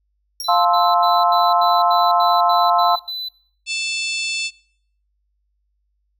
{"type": "tone with exponential decay", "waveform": "sawtooth", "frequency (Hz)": 5580, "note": "F8", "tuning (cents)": -2, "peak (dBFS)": -20, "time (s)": [0.4, 0.58], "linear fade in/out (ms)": 2, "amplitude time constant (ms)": 37}
{"type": "tone bursts", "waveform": "triangle", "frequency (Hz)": 4000, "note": "B7", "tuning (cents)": 21, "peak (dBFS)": -23, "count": 10, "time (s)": [0.44, 3.287], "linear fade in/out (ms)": 5, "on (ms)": 210, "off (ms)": 83}
{"type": "chord", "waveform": "sine", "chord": "F major seventh", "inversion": "none", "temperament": "just", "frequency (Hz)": [698.5, 873.1, 1047.7, 1309.6], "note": ["F5", "A5", "C6", "E6"], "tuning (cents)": [0, -14, 2, -12], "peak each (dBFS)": [-16, -20, -17, -20], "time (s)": [0.48, 2.96], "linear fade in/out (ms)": 10}
{"type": "harmonic tone", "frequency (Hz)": 881, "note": "A5", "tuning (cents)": 2, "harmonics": [3, 4, 5, 6, 7, 8, 9, 10], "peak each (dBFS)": [-23, -29, -28, -33, -40, -33, -41, -38], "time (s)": [3.66, 4.51], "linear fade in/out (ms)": 50}
{"effects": ["noise-tail reverb RT60 0.6 s tail -22 dB re dry", "added 50 Hz sine -65 dBFS peak until 6.19 s"]}